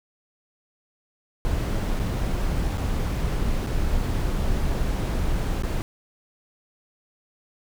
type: noise with dropouts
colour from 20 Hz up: brown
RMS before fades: -24 dBFS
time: 1.45-5.82 s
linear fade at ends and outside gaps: 0 ms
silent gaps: 1.993-1.998 / 2.773-2.78 / 3.665-3.671 / 5.623-5.634 s
effects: none